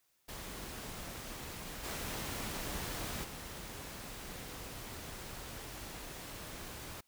pink noise with level steps, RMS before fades -45 / -40 / -46 dBFS, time 0.28-7.01 s, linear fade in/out 10 ms, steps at 1.83 / 3.23 s, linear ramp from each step 20 ms, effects white hiss -75 dBFS RMS until 7.07 s

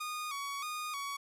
sawtooth tone with vibrato, 1174.7 Hz, D6, in tune, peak -33 dBFS, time 0-1.17 s, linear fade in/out 10 ms, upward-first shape square, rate 1.6 Hz, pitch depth 77 cents each way, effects resampled to 32000 Hz

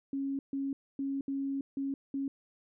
sine tone bursts at uneven times, 274.5 Hz, C#4, 17 cents flat, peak -31 dBFS, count 6, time 0.13-0.39 / 0.53-0.73 / 0.99-1.21 / 1.28-1.61 / 1.77-1.94 / 2.14-2.28 s, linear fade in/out 2 ms, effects none

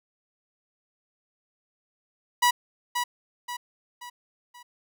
sawtooth tone with echo, 974 Hz, B5, 24 cents flat, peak -14 dBFS, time 2.42-2.51 s, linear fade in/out 10 ms, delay 530 ms, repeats 4, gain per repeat -7 dB, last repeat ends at 4.63 s, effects none

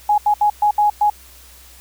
sine tone bursts at uneven times, 834 Hz, G#5, 7 cents sharp, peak -11 dBFS, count 6, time 0.09-0.18 / 0.26-0.34 / 0.41-0.5 / 0.62-0.71 / 0.78-0.9 / 1.01-1.1 s, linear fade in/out 5 ms, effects added 62 Hz sine -46 dBFS peak until 1.8 s + white hiss -45 dBFS RMS until 1.8 s

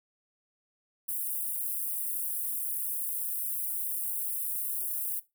white high-pass noise, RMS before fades -33 dBFS, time 1.08-5.2 s, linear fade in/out 10 ms, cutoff 9400 Hz, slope 48 dB/octave, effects noise-tail reverb RT60 0.2 s tail -17 dB re dry

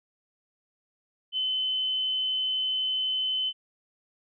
sine tone, 3044 Hz, F#7, 48 cents sharp, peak -25 dBFS, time 1.32-3.53 s, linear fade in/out 50 ms, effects none

